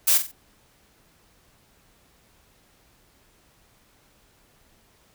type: noise with echo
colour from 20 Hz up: blue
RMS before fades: -18 dBFS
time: 0.07-0.18 s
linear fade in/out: 10 ms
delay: 46 ms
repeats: 3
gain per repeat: -9 dB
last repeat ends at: 0.318 s
effects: pink hiss -60 dBFS RMS until 5.14 s